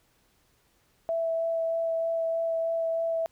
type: tone with vibrato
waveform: sine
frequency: 659.3 Hz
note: E5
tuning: in tune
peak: -25 dBFS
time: 1.09-3.26 s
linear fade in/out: 0 ms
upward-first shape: sine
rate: 3.2 Hz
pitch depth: 9 cents each way
effects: pink hiss -67 dBFS RMS until 3.31 s